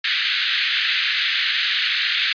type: band-pass noise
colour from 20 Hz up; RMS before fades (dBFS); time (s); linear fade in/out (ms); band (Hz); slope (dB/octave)
white; -21; 0.04-2.33; 5; 1500 to 4200; 48
effects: resampled to 11025 Hz